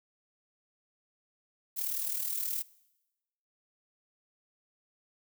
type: noise with amplitude modulation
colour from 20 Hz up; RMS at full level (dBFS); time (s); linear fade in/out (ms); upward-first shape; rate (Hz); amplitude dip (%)
violet; -31; 1.76-2.63; 20; sine; 39; 60
effects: noise-tail reverb RT60 1.0 s tail -22 dB re dry